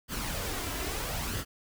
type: noise with flanger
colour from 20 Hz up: pink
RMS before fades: -34 dBFS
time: 0.08-1.45 s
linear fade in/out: 50 ms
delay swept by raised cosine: 0.63 to 3.03 ms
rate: 0.76 Hz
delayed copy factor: +0.5
effects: none